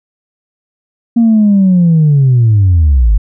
sine linear sweep, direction down, 236 to 46.25 Hz, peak -3 dBFS, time 1.16-3.18 s, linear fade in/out 10 ms, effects tanh soft clip ceiling -2 dBFS

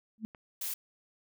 sine tone with exponential growth, 220 Hz, A3, in tune, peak -29 dBFS, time 0.18-0.25 s, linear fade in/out 0 ms, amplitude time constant 15 ms
click, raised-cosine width 0.5 ms, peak -35 dBFS, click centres 0.348 s
blue noise, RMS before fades -36 dBFS, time 0.61-0.74 s, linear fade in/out 5 ms
effects none

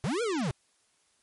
square linear two-way sweep, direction up then down, 113.3 to 493 to 113.3 Hz, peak -28 dBFS, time 0.04-0.51 s, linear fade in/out 0 ms, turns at 0.22 s, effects white hiss -69 dBFS RMS until 1.22 s + MP3 48 kbps

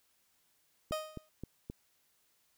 click train, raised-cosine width 3 ms, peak -28 dBFS, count 4, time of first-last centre 0.91-1.699 s, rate 3.8 Hz
30% pulse tone with exponential decay, 622.3 Hz, D#5, in tune, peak -28 dBFS, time 0.92-1.29 s, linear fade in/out 2 ms, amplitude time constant 80 ms
effects white hiss -73 dBFS RMS until 2.57 s

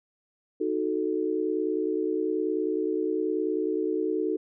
sine chord, D# diminished, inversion none, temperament equal, 311.1 / 370 / 440 Hz, D#4 / F#4 / A4, 0 / 0 / 0 cents, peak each -29 dBFS, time 0.6-4.37 s, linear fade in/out 10 ms, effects none

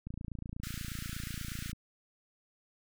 click train, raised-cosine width 5 ms, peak -28 dBFS, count 48, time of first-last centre 0.07-1.731 s, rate 28.3 Hz
pink high-pass noise, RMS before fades -46 dBFS, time 0.63-1.72 s, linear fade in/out 5 ms, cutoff 1300 Hz, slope 96 dB/octave
effects none

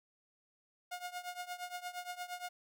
sawtooth tone with tremolo, 716 Hz, F5, 43 cents sharp, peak -34 dBFS, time 0.91-2.49 s, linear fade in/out 10 ms, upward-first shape triangle, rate 8.6 Hz, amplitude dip 90%, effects none

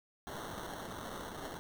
violet noise with sample-and-hold, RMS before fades -44 dBFS, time 0.27-1.59 s, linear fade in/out 0 ms, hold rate 2450 Hz, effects none

